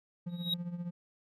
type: tone with tremolo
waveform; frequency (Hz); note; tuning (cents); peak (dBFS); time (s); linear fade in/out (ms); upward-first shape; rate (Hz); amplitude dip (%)
triangle; 174.3; F3; -3; -31; 0.26-0.91; 10; triangle; 15; 75
type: tone with exponential growth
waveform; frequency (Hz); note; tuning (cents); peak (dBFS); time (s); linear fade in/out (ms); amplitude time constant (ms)
triangle; 3809; A#7; +37; -25; 0.29-0.54; 5; 53
effects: resampled to 32000 Hz

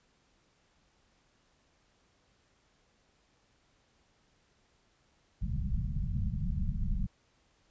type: low-pass noise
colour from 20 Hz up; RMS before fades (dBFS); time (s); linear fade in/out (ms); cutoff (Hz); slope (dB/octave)
pink; -32; 5.41-7.07; 20; 210; 96
effects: pink hiss -70 dBFS RMS until 7.7 s + resampled to 16000 Hz

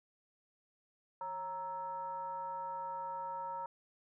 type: tone with frequency modulation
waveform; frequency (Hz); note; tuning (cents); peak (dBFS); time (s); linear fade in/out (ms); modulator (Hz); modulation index
sine; 932.3; A#5; 0; -38; 1.21-3.66; 2; 386; 0.62
effects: none

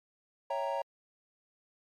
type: chord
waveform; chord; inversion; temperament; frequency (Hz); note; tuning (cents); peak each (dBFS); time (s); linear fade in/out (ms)
triangle; C# diminished seventh; none; equal; 554.4 / 659.3 / 784 / 932.3; C#5 / E5 / G5 / Bb5; 0 / 0 / 0 / 0; -33 / -37 / -38 / -33; 0.5-0.82; 5
effects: MP3 96 kbps

